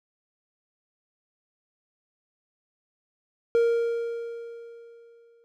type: tone with exponential decay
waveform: triangle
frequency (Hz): 466.2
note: A#4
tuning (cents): 0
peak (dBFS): -15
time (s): 3.55-5.44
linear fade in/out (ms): 0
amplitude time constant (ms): 410
effects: none